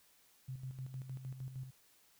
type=tone with tremolo; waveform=sine; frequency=130.4 Hz; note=C3; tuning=5 cents flat; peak=-40 dBFS; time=0.48-1.71 s; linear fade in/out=10 ms; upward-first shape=square; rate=6.5 Hz; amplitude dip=60%; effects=white hiss -68 dBFS RMS until 2.19 s